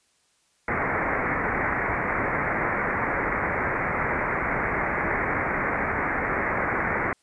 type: low-pass noise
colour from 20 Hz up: white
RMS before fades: -26 dBFS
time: 0.68-7.13 s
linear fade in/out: 2 ms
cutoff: 2200 Hz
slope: 96 dB/octave
effects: white hiss -66 dBFS RMS until 7.22 s + resampled to 22050 Hz